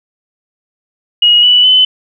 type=tone with pitch steps; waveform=sine; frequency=2893 / 2959 / 3026 Hz; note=F#7 / F#7 / F#7; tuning=-40 / -1 / +38 cents; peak=-4 dBFS; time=1.22-1.85 s; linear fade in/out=5 ms; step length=210 ms; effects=none